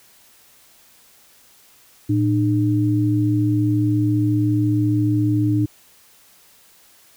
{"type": "tone pair together", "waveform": "sine", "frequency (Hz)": [113.27, 302.4], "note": ["A#2", "D#4"], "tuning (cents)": [-49, -49], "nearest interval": "octave + perfect fourth", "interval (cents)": 1700, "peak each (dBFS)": -18, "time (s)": [2.09, 5.66], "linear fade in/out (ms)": 10, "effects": ["white hiss -52 dBFS RMS until 7.16 s"]}